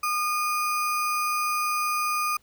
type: tone with sample-and-hold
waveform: sine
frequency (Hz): 1218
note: D#6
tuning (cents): -37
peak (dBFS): -23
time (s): 0.03-2.37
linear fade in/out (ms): 5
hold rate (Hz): 3675
effects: pink hiss -63 dBFS RMS until 2.42 s